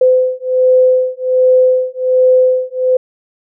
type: beating tone pair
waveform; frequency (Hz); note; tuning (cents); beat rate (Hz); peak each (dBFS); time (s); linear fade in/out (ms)
sine; 510 / 511.3; C5 / C5; -44 / -40; 1.3; -11; 0.01-2.97; 5
effects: none